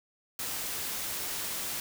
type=noise; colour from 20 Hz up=white; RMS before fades=-35 dBFS; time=0.39-1.8 s; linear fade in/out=2 ms; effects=none